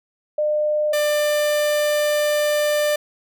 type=tone pair in turn; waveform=sine / 45% pulse; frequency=603 / 595 Hz; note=D5 / D5; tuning=+46 / +22 cents; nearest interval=unison; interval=24 cents; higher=first; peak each=-17 dBFS; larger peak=neither; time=0.38-0.93 / 0.93-2.96 s; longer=second; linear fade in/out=5 ms; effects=none